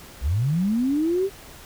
sine linear sweep, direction up, 55 to 401.8 Hz, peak -19 dBFS, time 0.21-1.3 s, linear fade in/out 50 ms, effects pink hiss -44 dBFS RMS until 1.65 s

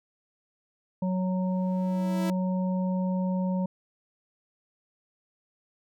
harmonic tone, 185 Hz, F#3, in tune, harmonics 1 / 3 / 5, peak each -25 / -35 / -39 dBFS, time 1.02-3.66 s, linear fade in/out 5 ms
sawtooth tone with exponential growth, 329.6 Hz, E4, in tune, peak -26 dBFS, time 1.42-2.3 s, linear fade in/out 0 ms, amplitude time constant 190 ms
effects none

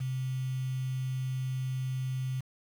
sine tone with quantisation, 130 Hz, C3, 11 cents flat, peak -30 dBFS, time 0-2.41 s, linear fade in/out 10 ms, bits 8, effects none

